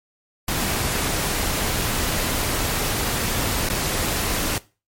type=noise with dropouts; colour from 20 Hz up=pink; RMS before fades=-23 dBFS; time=0.48-4.58 s; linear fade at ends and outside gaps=2 ms; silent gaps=3.689-3.699 s; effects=noise-tail reverb RT60 0.3 s tail -19 dB re dry + MP3 64 kbps